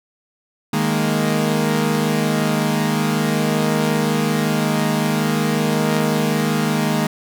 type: chord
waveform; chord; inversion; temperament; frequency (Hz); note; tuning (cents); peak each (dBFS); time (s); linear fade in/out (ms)
sawtooth; D# suspended fourth; none; equal; 155.56 / 207.7 / 233.1; D#3 / G#3 / A#3; 0 / 0 / 0; -17; 0.73-7.07; 5
effects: none